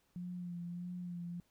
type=tone with vibrato; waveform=sine; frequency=175.8 Hz; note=F3; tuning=12 cents sharp; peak=-40 dBFS; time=0.16-1.4 s; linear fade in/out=0 ms; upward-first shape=sine; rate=1.6 Hz; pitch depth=31 cents each way; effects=pink hiss -75 dBFS RMS until 1.5 s